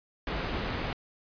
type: low-pass noise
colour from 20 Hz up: pink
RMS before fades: -33 dBFS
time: 0.27-0.93 s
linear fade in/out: 2 ms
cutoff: 3200 Hz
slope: 12 dB/octave
effects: resampled to 11025 Hz